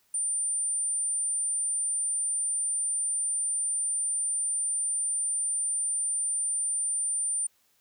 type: tone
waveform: sine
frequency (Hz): 9160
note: D9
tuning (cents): -44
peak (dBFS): -26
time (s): 0.14-7.47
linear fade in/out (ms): 5
effects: white hiss -68 dBFS RMS until 7.8 s

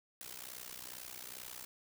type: noise with amplitude modulation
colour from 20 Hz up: white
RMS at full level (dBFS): -44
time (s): 0.21-1.65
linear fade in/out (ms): 0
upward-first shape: sine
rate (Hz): 62.3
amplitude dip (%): 90
effects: none

